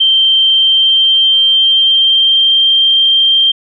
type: tone with pitch glide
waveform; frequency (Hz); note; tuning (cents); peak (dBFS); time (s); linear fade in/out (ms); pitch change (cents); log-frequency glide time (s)
sine; 3136 to 3167; G7 to G7; 0 to +17; -6; 0-3.52; 10; +17; 0.42-2.67
effects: none